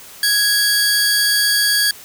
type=tone pair together; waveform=sawtooth; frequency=1661.2 / 4618 Hz; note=G#6 / D8; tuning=0 / -30 cents; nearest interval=octave + tritone; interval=1770 cents; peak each=-13 dBFS; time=0.23-1.91 s; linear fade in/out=2 ms; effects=white hiss -39 dBFS RMS until 2.04 s